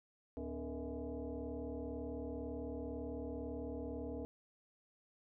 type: tone with frequency modulation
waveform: sine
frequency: 110 Hz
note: A2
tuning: in tune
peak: -40 dBFS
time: 0.37-4.25 s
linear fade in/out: 0 ms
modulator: 182 Hz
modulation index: 2.7
effects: none